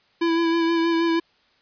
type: tone with vibrato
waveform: square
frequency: 333.1 Hz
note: E4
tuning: 18 cents sharp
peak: -19 dBFS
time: 0.21-1.2 s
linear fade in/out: 10 ms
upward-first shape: sine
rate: 6.3 Hz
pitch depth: 22 cents each way
effects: white hiss -61 dBFS RMS until 1.61 s + resampled to 11025 Hz